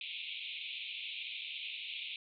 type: band-pass noise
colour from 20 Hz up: pink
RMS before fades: -43 dBFS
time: 0.01-2.16 s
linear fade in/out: 2 ms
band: 2300 to 3800 Hz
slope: 96 dB/octave
effects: none